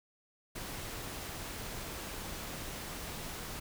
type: noise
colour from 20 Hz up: pink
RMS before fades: -42 dBFS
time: 0.55-3.6 s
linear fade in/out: 10 ms
effects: none